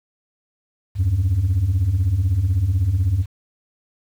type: beating tone pair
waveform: sine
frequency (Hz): 81 / 97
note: E2 / G2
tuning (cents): -30 / -18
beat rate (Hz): 16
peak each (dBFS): -19 / -15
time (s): 0.95-3.26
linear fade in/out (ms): 50
effects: tanh soft clip ceiling -13 dBFS + 8-bit